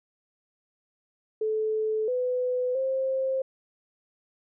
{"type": "tone with pitch steps", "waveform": "sine", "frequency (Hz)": [434.8, 501, 529], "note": ["A4", "B4", "C5"], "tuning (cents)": [-21, 25, 19], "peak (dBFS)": -24, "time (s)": [1.41, 3.42], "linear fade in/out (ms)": 5, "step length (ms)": 670, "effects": []}